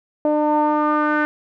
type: tone with low-pass filter sweep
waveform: sawtooth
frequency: 300.8 Hz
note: D4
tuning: 42 cents sharp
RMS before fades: -18 dBFS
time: 0.25-1.25 s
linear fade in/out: 0 ms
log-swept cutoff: 690 to 1600 Hz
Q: 4.8
effects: none